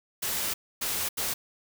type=noise bursts at uneven times; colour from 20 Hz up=white; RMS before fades=-30 dBFS; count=3; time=0.22-0.54 / 0.81-1.09 / 1.17-1.34 s; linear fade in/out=10 ms; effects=none